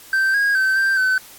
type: tone with pitch steps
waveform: triangle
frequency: 1559 / 1637 / 1542 / 1572 / 1520 Hz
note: G6 / G#6 / G6 / G6 / F#6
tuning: -10 / -25 / -29 / +4 / +46 cents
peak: -13 dBFS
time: 0.13-1.18 s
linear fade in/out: 2 ms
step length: 210 ms
effects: white hiss -43 dBFS RMS until 1.38 s + AAC 64 kbps